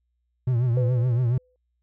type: tone with vibrato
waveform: triangle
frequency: 121.9 Hz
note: B2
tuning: 22 cents flat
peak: -17 dBFS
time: 0.47-1.38 s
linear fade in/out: 5 ms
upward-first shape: triangle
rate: 7.1 Hz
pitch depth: 120 cents each way
type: tone with exponential decay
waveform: sine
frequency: 503 Hz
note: B4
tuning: 32 cents sharp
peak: -25 dBFS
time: 0.77-1.56 s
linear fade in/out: 1 ms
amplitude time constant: 170 ms
effects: added 60 Hz sine -70 dBFS peak until 1.82 s